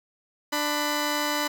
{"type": "tone pair together", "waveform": "10% pulse", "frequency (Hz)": [296.1, 996], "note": ["D4", "B5"], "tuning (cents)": [14, 14], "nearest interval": "octave + major sixth", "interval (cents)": 2100, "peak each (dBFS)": [-18, -20], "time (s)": [0.52, 1.48], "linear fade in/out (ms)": 10, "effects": []}